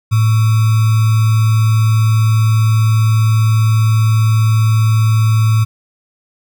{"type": "tone with sample-and-hold", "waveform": "sine", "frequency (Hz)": 110, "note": "A2", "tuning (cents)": 0, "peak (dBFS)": -8, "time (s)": [0.11, 5.65], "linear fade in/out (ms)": 20, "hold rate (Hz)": 1225, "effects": []}